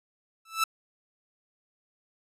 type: tone with exponential growth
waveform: sawtooth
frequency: 1318.5 Hz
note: E6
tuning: in tune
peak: -16 dBFS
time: 0.45-0.64 s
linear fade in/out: 5 ms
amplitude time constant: 41 ms
effects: resampled to 32000 Hz